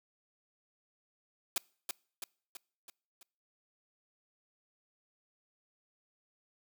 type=noise with echo; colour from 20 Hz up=white; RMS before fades=-31 dBFS; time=1.56-1.58 s; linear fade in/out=2 ms; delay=330 ms; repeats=5; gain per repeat=-5 dB; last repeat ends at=3.23 s; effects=noise-tail reverb RT60 0.5 s tail -26 dB re dry + high-pass 200 Hz 12 dB/octave